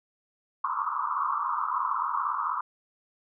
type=band-pass noise; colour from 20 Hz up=pink; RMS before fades=-29 dBFS; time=0.64-2.61 s; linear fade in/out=5 ms; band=960 to 1300 Hz; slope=96 dB/octave; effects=none